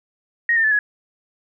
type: tone with pitch steps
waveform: sine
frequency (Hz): 1874 / 1807 / 1742.5 / 1680.2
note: A#6 / A6 / A6 / G#6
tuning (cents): +9 / +46 / -17 / +20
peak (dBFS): -14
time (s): 0.49-0.79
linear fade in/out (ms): 2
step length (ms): 75
effects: none